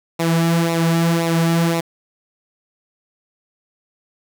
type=tone with flanger; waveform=sawtooth; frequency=166.6 Hz; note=E3; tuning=19 cents sharp; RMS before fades=-17 dBFS; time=0.19-1.81 s; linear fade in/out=10 ms; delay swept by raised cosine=0.62 to 4.12 ms; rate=1.9 Hz; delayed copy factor=-0.6; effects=7-bit